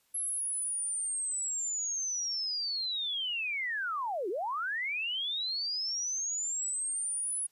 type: linear two-way sweep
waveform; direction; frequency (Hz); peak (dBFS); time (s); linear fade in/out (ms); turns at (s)
sine; down then up; 11175 to 333.7 to 10380; -31; 0.14-7.47; 10; 4.29
effects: white hiss -71 dBFS RMS until 7.51 s + resampled to 32000 Hz